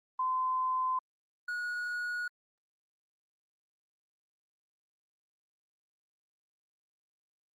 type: tone pair in turn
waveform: sine / triangle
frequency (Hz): 1028 / 1453.8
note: C6 / F#6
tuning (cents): -31 / -31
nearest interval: tritone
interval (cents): 600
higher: second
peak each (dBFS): -28 / -31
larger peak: first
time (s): 0.19-0.99 / 1.48-2.28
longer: neither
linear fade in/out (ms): 5
effects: Opus 32 kbps